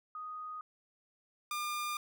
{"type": "tone pair in turn", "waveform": ["sine", "sawtooth"], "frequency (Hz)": [1244.5, 1203.5], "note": ["D#6", "D6"], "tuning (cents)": [0, 42], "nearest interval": "minor second", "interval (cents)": 58, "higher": "first", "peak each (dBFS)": [-40, -31], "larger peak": "second", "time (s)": [[0.15, 0.61], [1.51, 1.97]], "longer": "neither", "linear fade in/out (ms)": 2, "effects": []}